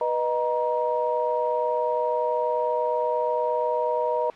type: tone cluster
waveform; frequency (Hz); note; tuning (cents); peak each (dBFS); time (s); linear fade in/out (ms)
sine; 490.5 / 619 / 945; B4 / D#5 / A#5; -12 / -9 / +23; -26; 0.01-4.3; 2
effects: white hiss -46 dBFS RMS until 4.35 s + low-pass 2000 Hz 12 dB/octave